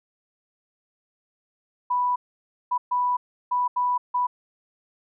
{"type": "tone bursts at uneven times", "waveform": "sine", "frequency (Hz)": 987, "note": "B5", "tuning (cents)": -1, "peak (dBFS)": -20, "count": 6, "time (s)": [[1.9, 2.16], [2.71, 2.78], [2.91, 3.17], [3.51, 3.68], [3.76, 3.98], [4.14, 4.27]], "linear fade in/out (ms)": 10, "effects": []}